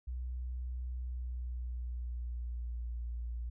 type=tone with pitch glide; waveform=sine; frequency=62.1 to 58.89 Hz; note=B1 to A#1; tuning=+10 to +18 cents; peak=-36 dBFS; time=0.07-3.5 s; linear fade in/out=10 ms; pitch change=-92 cents; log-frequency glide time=0.94-2.95 s; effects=none